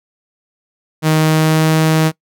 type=tone with pitch glide; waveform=sawtooth; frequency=156.7 to 158.43 Hz; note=D#3 to D#3; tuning=+13 to +32 cents; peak=-6 dBFS; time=1.02-2.12 s; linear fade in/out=50 ms; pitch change=+19 cents; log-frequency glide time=1.19-1.78 s; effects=noise-tail reverb RT60 0.1 s tail -22 dB re dry